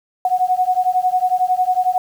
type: beating tone pair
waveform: sine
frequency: 730 / 741 Hz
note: F#5 / F#5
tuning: -24 / +2 cents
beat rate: 11 Hz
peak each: -17 dBFS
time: 0.25-1.98 s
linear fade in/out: 2 ms
effects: 7-bit